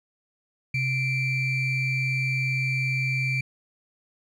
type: ring-modulated tone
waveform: triangle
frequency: 1108.7 Hz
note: C#6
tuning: in tune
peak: -18 dBFS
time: 0.74-3.41 s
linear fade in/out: 5 ms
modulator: 1240 Hz
effects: none